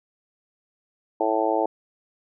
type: harmonic tone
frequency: 110 Hz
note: A2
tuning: in tune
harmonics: 3 / 4 / 5 / 6 / 7 / 8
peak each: -27 / -27 / -27 / -27 / -27 / -27 dBFS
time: 1.2-1.66 s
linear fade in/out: 5 ms
effects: none